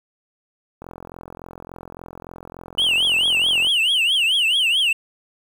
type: click train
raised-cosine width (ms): 1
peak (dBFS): -22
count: 125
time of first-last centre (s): 0.82-3.671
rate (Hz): 43.5
type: tone with vibrato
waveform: triangle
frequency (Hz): 2951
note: F#7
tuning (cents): -5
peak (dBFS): -14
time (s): 2.78-4.93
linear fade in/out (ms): 5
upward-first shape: triangle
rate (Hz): 4.6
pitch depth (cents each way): 240
effects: 8-bit